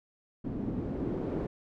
white noise with low-pass filter sweep, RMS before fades -34 dBFS, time 0.44-1.47 s, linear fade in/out 10 ms, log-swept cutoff 240 to 390 Hz, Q 1.9, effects none

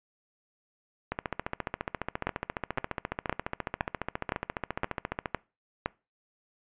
two click trains, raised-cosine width 0.5 ms, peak -12 / -15 dBFS, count 8 / 61, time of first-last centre 2.27-5.86 / 1.12-5.258 s, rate 1.95 / 14.5 Hz, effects noise-tail reverb RT60 0.3 s tail -23 dB re dry + resampled to 8000 Hz

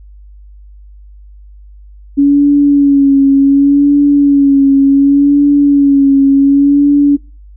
sine tone with vibrato, 280.8 Hz, C#4, 22 cents sharp, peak -4 dBFS, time 2.17-7.17 s, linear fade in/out 20 ms, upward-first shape sine, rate 0.68 Hz, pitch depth 38 cents each way, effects noise-tail reverb RT60 0.3 s tail -23 dB re dry + added 50 Hz sine -33 dBFS peak until 7.56 s

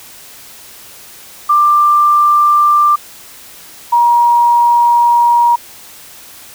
sine tone pair in turn, 1185 / 950.1 Hz, D6 / A#5, +15 / +33 cents, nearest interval major third, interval 382 cents, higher first, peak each -6 dBFS, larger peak neither, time 1.49-2.96 / 3.92-5.56 s, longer second, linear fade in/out 10 ms, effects white hiss -36 dBFS RMS until 6.54 s

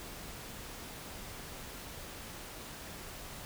silence, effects pink hiss -46 dBFS RMS until 3.45 s

